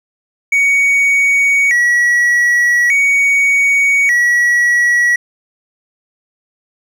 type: tone with vibrato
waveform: triangle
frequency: 2079 Hz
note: C7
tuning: 12 cents flat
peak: -7 dBFS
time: 0.52-5.16 s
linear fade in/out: 5 ms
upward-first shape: square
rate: 0.42 Hz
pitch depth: 130 cents each way
effects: none